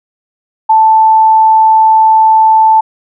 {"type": "tone", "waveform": "sine", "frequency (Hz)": 880, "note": "A5", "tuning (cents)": 0, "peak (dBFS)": -3, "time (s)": [0.69, 2.81], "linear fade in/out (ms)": 10, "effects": []}